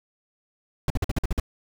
brown noise bursts, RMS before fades -22 dBFS, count 8, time 0.88-1.399 s, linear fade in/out 2 ms, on 22 ms, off 49 ms, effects none

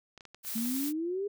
clicks, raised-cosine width 0.2 ms, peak -31 dBFS, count 9, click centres 0.177 / 0.208 / 0.253 / 0.346 / 0.449 / 0.534 / 0.579 / 0.658 / 0.765 s
blue noise, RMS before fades -37 dBFS, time 0.43-0.93 s, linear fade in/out 50 ms
sine exponential sweep, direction up, 220 to 415.3 Hz, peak -30 dBFS, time 0.55-1.28 s, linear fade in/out 10 ms
effects none

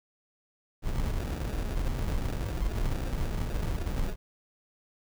brown noise with sample-and-hold, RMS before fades -30 dBFS, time 0.82-4.16 s, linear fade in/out 50 ms, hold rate 1050 Hz, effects none

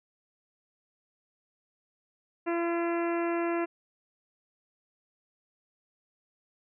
harmonic tone, 340 Hz, F4, 46 cents flat, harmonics 1 / 2 / 3 / 4 / 5 / 6 / 7 / 8, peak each -28 / -34 / -38 / -40 / -42 / -44 / -45 / -46 dBFS, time 2.46-3.66 s, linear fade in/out 20 ms, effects none

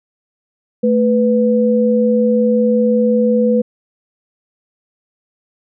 sine tone pair together, 220.5 / 495 Hz, A3 / B4, +4 / +4 cents, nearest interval octave + major second, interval 1400 cents, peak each -13 / -13 dBFS, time 0.83-3.62 s, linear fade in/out 10 ms, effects none

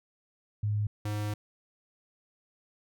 sine / square tone pair in turn, 104.8 / 104.8 Hz, G#2 / G#2, +16 / +16 cents, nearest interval unison, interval 0 cents, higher neither, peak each -26 / -31 dBFS, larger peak first, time 0.63-0.87 / 1.05-1.34 s, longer second, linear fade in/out 5 ms, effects none

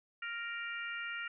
harmonic tone with a mistuned harmonic, 466.2 Hz, A#4, in tune, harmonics 3 / 4 / 5 / 6, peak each -41 / -43 / -45 / -46 dBFS, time 0.22-1.28 s, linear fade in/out 5 ms, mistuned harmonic 5, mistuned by +17 cents, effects none

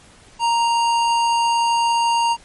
sine tone with hard clipping, 932.3 Hz, A#5, in tune, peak -17 dBFS, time 0.39-2.37 s, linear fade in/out 50 ms, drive 16 dB, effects pink hiss -48 dBFS RMS until 2.44 s + MP3 48 kbps

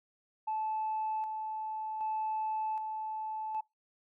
sine tone with tremolo, 870 Hz, A5, 20 cents flat, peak -30 dBFS, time 0.47-3.61 s, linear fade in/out 10 ms, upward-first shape square, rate 0.65 Hz, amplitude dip 40%, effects noise-tail reverb RT60 0.2 s tail -25 dB re dry + tanh soft clip ceiling -27 dBFS

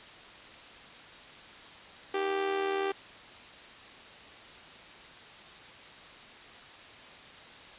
sawtooth tone with amplitude modulation, 392 Hz, G4, in tune, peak -22 dBFS, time 2.14-2.92 s, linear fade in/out 5 ms, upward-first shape sine, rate 81.2 Hz, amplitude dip 55%, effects white hiss -49 dBFS RMS until 7.78 s + resampled to 8000 Hz

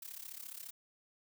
blue noise with amplitude modulation, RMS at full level -44 dBFS, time 0.02-0.71 s, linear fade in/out 5 ms, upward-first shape sine, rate 34.5 Hz, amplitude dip 85%, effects none

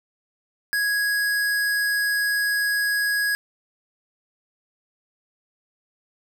square tone, 1661.2 Hz, G#6, in tune, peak -21 dBFS, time 0.73-3.35 s, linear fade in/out 0 ms, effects none

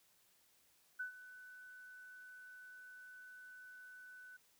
sine tone with ADSR envelope, 1498 Hz, F#6, 21 cents sharp, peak -38 dBFS, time 0.99-4.37 s, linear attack 13 ms, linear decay 110 ms, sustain -15 dB, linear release 8 ms, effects white hiss -72 dBFS RMS until 4.59 s

